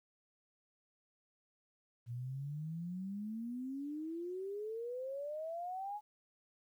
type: exponential sweep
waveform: sine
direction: up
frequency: 116.1 to 850 Hz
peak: -39 dBFS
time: 2.06-6.01 s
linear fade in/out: 50 ms
effects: 12-bit